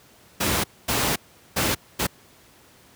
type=noise bursts at uneven times; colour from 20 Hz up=pink; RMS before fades=-22 dBFS; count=4; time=0.4-0.64 / 0.88-1.16 / 1.56-1.75 / 1.99-2.07 s; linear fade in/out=10 ms; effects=pink hiss -53 dBFS RMS until 2.95 s + high-pass 80 Hz 12 dB/octave